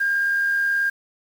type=tone with amplitude modulation; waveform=sine; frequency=1608 Hz; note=G6; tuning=44 cents sharp; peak=-16 dBFS; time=0-0.9 s; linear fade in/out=10 ms; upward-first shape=sine; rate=78.7 Hz; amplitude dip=30%; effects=tanh soft clip ceiling -13 dBFS + 7-bit